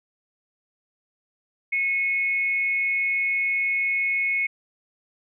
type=tone pair together; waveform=sine; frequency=2187 / 2488 Hz; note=C#7 / D#7; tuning=-24 / -1 cents; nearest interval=major second; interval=223 cents; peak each=-21 / -32 dBFS; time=1.72-4.47 s; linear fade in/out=10 ms; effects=none